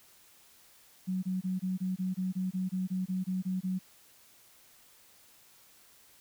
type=tone bursts; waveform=sine; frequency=185.9 Hz; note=F#3; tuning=8 cents sharp; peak=-29 dBFS; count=15; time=1.07-3.792 s; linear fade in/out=20 ms; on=160 ms; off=23 ms; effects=white hiss -60 dBFS RMS until 6.2 s